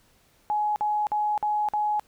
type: tone bursts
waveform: sine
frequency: 841 Hz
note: G#5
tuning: 22 cents sharp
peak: -22 dBFS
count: 5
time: 0.5-1.996 s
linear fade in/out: 0 ms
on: 260 ms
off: 49 ms
effects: pink hiss -62 dBFS RMS until 2.07 s